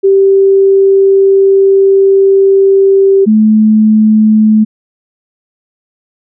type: tone pair in turn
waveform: sine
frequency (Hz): 390 / 216.1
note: G4 / A3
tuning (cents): -9 / -31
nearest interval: minor seventh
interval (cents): 1022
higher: first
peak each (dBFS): -3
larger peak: neither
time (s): 0.03-3.26 / 3.26-4.65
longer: first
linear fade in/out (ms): 20
effects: none